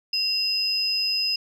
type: tone pair together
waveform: sine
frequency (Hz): 2749 / 5050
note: F7 / D#8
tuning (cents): -28 / +25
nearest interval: major seventh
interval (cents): 1053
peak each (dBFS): -29 / -21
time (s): 0.13-1.36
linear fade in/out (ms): 5
effects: tanh soft clip ceiling -16 dBFS